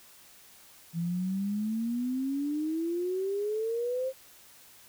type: exponential sweep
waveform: sine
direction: up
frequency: 164.81 to 533 Hz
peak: -28 dBFS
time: 0.93-4.13 s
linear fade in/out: 50 ms
effects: white hiss -55 dBFS RMS until 4.88 s